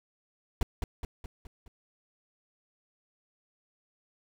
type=noise with echo; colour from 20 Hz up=brown; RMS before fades=-25 dBFS; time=0.61-0.63 s; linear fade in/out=2 ms; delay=210 ms; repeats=5; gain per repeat=-5 dB; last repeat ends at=1.68 s; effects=none